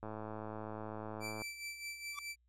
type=click train; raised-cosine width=1 ms; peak=-30 dBFS; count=151; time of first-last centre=0.03-1.419 s; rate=108 Hz
type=tone with tremolo; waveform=sawtooth; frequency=2330 Hz; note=D7; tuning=14 cents flat; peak=-37 dBFS; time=1.2-2.36 s; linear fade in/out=50 ms; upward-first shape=sine; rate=4.8 Hz; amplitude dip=60%
type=tone with exponential growth; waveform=25% pulse; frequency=1155 Hz; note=D6; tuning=29 cents flat; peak=-34 dBFS; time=2.12-2.19 s; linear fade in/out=2 ms; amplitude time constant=15 ms
effects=added 60 Hz sine -70 dBFS peak until 2.48 s + low-pass 12000 Hz 12 dB/octave